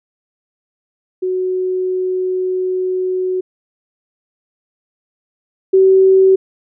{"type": "tone pair in turn", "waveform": "sine", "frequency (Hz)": [370, 381.1], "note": ["F#4", "G4"], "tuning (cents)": [0, -49], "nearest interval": "minor second", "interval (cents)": 51, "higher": "second", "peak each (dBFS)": [-15, -6], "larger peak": "second", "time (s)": [[1.22, 3.41], [5.73, 6.36]], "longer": "first", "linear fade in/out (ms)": 10, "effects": []}